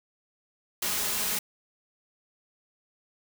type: noise with comb filter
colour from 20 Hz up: white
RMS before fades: -29 dBFS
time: 0.82-1.39 s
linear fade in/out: 5 ms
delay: 4.8 ms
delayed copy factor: +0.5
effects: none